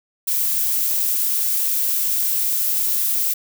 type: noise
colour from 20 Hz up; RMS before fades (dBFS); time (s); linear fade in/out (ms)
violet; -20; 0.27-3.34; 10
effects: none